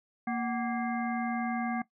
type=harmonic tone with a mistuned harmonic; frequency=233.1 Hz; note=A#3; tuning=in tune; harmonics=1 / 3 / 5 / 7 / 9; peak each=-31 / -34 / -41 / -42 / -42 dBFS; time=0.27-1.82 s; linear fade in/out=5 ms; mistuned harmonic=3; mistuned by=+120 cents; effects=noise-tail reverb RT60 0.1 s tail -17 dB re dry